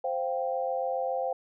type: chord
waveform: sine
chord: C suspended fourth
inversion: none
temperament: just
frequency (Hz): 523.3 / 697.7 / 784.9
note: C5 / F5 / G5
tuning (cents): 0 / -2 / +2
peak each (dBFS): -30 / -33 / -33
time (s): 0.04-1.33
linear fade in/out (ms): 5
effects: none